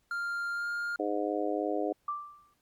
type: tone with pitch glide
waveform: triangle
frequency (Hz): 1396.9 to 1409.9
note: F6 to F6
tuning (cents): 0 to +16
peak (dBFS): -29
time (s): 0.11-0.96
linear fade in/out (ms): 2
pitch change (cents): +16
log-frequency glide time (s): 0.53-0.68
type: harmonic tone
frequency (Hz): 103.2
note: G#2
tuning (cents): -10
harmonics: 3 / 4 / 5 / 6 / 7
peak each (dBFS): -33 / -34 / -35 / -36 / -36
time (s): 0.99-1.93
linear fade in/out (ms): 10
type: tone with exponential decay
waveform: sine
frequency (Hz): 1174.7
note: D6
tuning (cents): 0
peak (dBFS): -28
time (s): 2.08-2.54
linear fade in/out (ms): 5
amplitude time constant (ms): 100
effects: pink hiss -73 dBFS RMS until 2.61 s + MP3 96 kbps